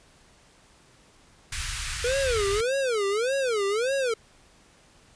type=band-stop noise; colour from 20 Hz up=pink; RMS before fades=-31 dBFS; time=1.52-2.61 s; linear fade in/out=5 ms; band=100 to 1400 Hz; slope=24 dB/octave
type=tone with vibrato; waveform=square; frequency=466.2 Hz; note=A#4; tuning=in tune; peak=-24 dBFS; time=2.04-4.14 s; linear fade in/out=5 ms; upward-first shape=sine; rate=1.7 Hz; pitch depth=290 cents each way
effects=pink hiss -57 dBFS RMS until 5.15 s + resampled to 22050 Hz